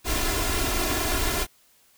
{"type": "noise with comb filter", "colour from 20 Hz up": "pink", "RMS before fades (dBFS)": -25, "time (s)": [0.04, 1.47], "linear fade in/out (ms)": 50, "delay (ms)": 2.9, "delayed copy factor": 0.8, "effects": ["white hiss -60 dBFS RMS until 1.97 s"]}